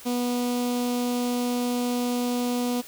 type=tone with notch filter; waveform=sawtooth; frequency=244.5 Hz; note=B3; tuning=17 cents flat; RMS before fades=-26 dBFS; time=0.05-2.82 s; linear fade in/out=20 ms; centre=1700 Hz; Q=0.87; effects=white hiss -45 dBFS RMS until 2.87 s